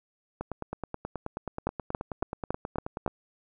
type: two click trains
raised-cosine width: 1 ms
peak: -13 / -19 dBFS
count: 6 / 26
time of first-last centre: 1.67-3.063 / 0.41-3.078 s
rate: 3.59 / 9.37 Hz
effects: none